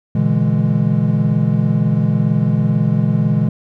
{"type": "chord", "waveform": "triangle", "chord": "E dominant seventh", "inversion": "second", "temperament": "equal with one note detuned", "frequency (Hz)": [120.51, 146.83, 164.81, 207.7], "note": ["B2", "D3", "E3", "G#3"], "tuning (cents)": [-42, 0, 0, 0], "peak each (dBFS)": -16, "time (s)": [0.15, 3.49], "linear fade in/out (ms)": 5, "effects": []}